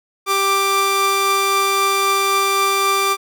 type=tone pair together; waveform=sawtooth; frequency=392 / 1179.8 Hz; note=G4 / D6; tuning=0 / +8 cents; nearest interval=octave + perfect fifth; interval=1908 cents; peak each=-17 / -12 dBFS; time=0.26-3.17 s; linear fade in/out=50 ms; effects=none